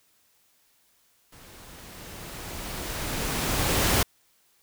pink noise with level ramp, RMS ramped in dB -50 to -21 dBFS, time 1.32-4.03 s, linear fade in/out 5 ms, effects white hiss -65 dBFS RMS until 4.62 s

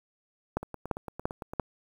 two click trains, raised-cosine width 1 ms, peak -23 / -13 dBFS, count 9 / 4, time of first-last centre 0.63-1.535 / 0.57-1.597 s, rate 8.84 / 2.92 Hz, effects 8-bit

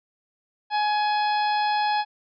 harmonic tone, 840 Hz, G#5, 19 cents sharp, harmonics 1 / 2 / 3 / 4 / 5 / 6, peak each -21 / -31 / -35 / -36 / -36 / -38 dBFS, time 0.7-2.05 s, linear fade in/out 50 ms, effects none

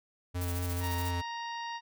square tone with vibrato, 88.4 Hz, F2, 22 cents sharp, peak -32 dBFS, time 0.34-1.22 s, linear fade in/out 20 ms, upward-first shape sine, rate 4.5 Hz, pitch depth 17 cents each way
blue noise with tremolo, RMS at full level -41 dBFS, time 0.41-1.11 s, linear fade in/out 5 ms, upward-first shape square, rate 14 Hz, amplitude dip 55%
harmonic tone, 934 Hz, A#5, 3 cents sharp, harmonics 1 / 2 / 3 / 4 / 5 / 6, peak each -37 / -43 / -47 / -49 / -51 / -53 dBFS, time 0.8-1.81 s, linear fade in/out 50 ms
effects none

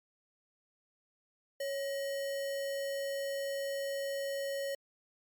sine tone with sample-and-hold, 554.4 Hz, C#5, in tune, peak -33 dBFS, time 1.6-4.75 s, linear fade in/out 5 ms, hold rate 2450 Hz, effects MP3 96 kbps

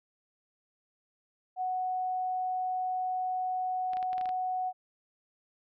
sine tone, 740 Hz, F#5, in tune, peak -29 dBFS, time 1.56-4.73 s, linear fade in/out 50 ms
clicks, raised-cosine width 0.3 ms, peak -29 dBFS, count 8, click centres 3.934 / 3.97 / 4.028 / 4.131 / 4.181 / 4.212 / 4.257 / 4.291 s
effects none

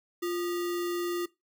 sine tone with sample-and-hold, 349.2 Hz, F4, in tune, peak -28 dBFS, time 0.22-1.26 s, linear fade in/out 10 ms, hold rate 1575 Hz, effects noise-tail reverb RT60 0.2 s tail -19 dB re dry

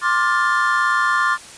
triangle chord, D minor seventh, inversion third, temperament just, 1057.2 / 1174.7 / 1409.6 / 1762 Hz, C6 / D6 / F6 / A6, +18 / 0 / +16 / +2 cents, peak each -19 dBFS, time 0.01-1.38 s, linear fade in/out 50 ms, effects white hiss -39 dBFS RMS until 1.57 s + resampled to 22050 Hz

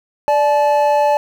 triangle tone pair together, 587.3 / 860.9 Hz, D5 / A5, 0 / -38 cents, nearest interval perfect fifth, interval 662 cents, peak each -12 dBFS, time 0.28-1.17 s, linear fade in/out 0 ms, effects 7-bit

